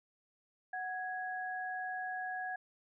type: tone pair together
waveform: sine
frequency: 740 / 1661.2 Hz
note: F#5 / G#6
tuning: 0 / 0 cents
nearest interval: octave + major second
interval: 1400 cents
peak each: -39 / -40 dBFS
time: 0.73-2.56 s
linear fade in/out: 5 ms
effects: none